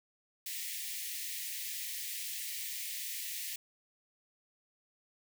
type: high-pass noise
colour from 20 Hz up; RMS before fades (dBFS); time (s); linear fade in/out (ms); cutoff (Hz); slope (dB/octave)
white; -40; 0.46-3.56; 5; 1800; 96
effects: none